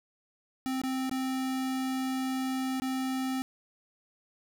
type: tone with dropouts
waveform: square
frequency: 261.6 Hz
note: C4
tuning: in tune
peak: -30 dBFS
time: 0.66-3.42 s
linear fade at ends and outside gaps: 0 ms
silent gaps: 0.816-0.836 / 1.095-1.113 / 2.799-2.82 s
effects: none